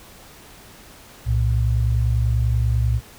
sine tone pair together, 64.69 / 114.8 Hz, C2 / A#2, -19 / -26 cents, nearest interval minor seventh, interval 993 cents, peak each -19 dBFS, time 1.25-3.01 s, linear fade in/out 50 ms, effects pink hiss -45 dBFS RMS until 3.18 s

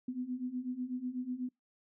sine beating tone pair, 246.3 / 254.4 Hz, B3 / C4, -5 / -48 cents, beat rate 8.1 Hz, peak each -40 / -37 dBFS, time 0.08-1.49 s, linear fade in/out 5 ms, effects noise-tail reverb RT60 0.2 s tail -26 dB re dry

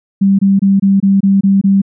sine tone bursts, 196 Hz, G3, in tune, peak -6 dBFS, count 8, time 0.21-1.818 s, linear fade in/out 10 ms, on 180 ms, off 24 ms, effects none

